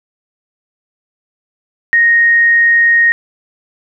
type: tone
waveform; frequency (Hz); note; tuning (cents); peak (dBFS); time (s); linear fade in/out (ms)
sine; 1864.7; A#6; 0; -6; 1.93-3.12; 0
effects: none